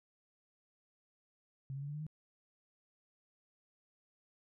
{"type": "tone with pitch steps", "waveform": "sine", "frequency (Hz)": [134.9, 138.69, 142.59, 146.6, 150.72, 154.96], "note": ["C#3", "C#3", "C#3", "D3", "D3", "D#3"], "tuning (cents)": [-47, 1, 49, -3, 45, -7], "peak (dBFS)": -39, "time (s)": [1.7, 2.066], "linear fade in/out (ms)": 0, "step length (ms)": 61, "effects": []}